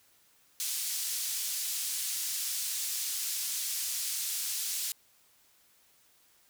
pink band-pass noise, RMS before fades -34 dBFS, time 0.6-4.92 s, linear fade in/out 0 ms, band 5300 to 16000 Hz, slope 12 dB/octave, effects white hiss -65 dBFS RMS until 6.49 s

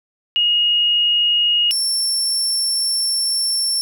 sine / 30% pulse tone pair in turn, 2872 / 5422 Hz, F7 / E8, +48 / +48 cents, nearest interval major seventh, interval 1100 cents, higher second, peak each -13 dBFS, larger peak neither, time 0.36-1.71 / 1.71-3.81 s, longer second, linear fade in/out 0 ms, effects none

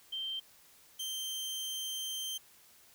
sine / sawtooth tone pair in turn, 3136 / 3136 Hz, G7 / G7, 0 / 0 cents, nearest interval unison, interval 0 cents, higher neither, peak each -35 / -33 dBFS, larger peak second, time 0.12-0.4 / 0.99-2.38 s, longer second, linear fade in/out 10 ms, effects white hiss -61 dBFS RMS until 2.94 s

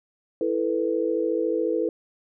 sine chord, E suspended fourth, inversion none, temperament equal, 329.6 / 440 / 493.9 Hz, E4 / A4 / B4, 0 / 0 / 0 cents, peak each -26 dBFS, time 0.41-1.89 s, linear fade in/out 2 ms, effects none

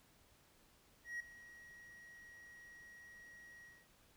triangle tone with ADSR envelope, 1900 Hz, A#6, 33 cents sharp, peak -37 dBFS, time 1.04-3.88 s, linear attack 160 ms, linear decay 5 ms, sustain -17 dB, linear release 240 ms, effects tanh soft clip ceiling -33 dBFS + pink hiss -69 dBFS RMS until 4.16 s

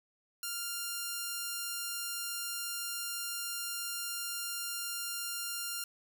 5% pulse tone, 1396.9 Hz, F6, in tune, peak -24 dBFS, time 0.43-5.84 s, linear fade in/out 2 ms, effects none

